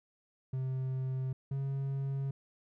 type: tone pair in turn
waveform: triangle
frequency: 130.81 / 136.83 Hz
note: C3 / C#3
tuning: 0 / -22 cents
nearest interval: minor second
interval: 78 cents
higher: second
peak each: -30 / -30 dBFS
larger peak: neither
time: 0.53-1.33 / 1.51-2.31 s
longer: neither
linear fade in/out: 5 ms
effects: none